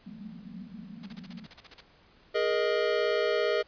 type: band-pass noise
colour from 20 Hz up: pink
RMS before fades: -44 dBFS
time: 0.06-1.46 s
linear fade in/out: 5 ms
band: 170 to 240 Hz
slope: 96 dB/octave
type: noise bursts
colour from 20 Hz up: white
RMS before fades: -45 dBFS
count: 12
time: 1.03-1.809 s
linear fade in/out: 5 ms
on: 31 ms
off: 37 ms
type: chord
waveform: square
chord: Ab suspended second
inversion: none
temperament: equal with one note detuned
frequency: 415.3 / 472.9 / 622.3 Hz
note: Ab4 / Bb4 / Eb5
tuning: 0 / +25 / 0 cents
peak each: -30 dBFS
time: 2.34-3.63 s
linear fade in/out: 20 ms
effects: pink hiss -60 dBFS RMS until 3.67 s + resampled to 11025 Hz